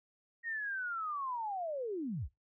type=linear sweep; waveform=sine; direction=down; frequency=1882 to 36.73 Hz; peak=-35 dBFS; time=0.43-2.29 s; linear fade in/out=50 ms; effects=noise-tail reverb RT60 0.2 s tail -24 dB re dry